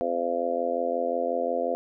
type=harmonic tone; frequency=85.6 Hz; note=F2; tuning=34 cents flat; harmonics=3 / 4 / 5 / 6 / 7 / 8; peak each=-35 / -36 / -34 / -28 / -34 / -29 dBFS; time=0.01-1.75 s; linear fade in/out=0 ms; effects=none